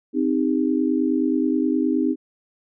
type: chord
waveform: sine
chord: C minor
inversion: none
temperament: equal with one note detuned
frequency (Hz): 261.6 / 311.1 / 401.6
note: C4 / Eb4 / G4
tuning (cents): 0 / 0 / +42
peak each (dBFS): -21 / -21 / -27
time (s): 0.13-2.16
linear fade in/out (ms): 50
effects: none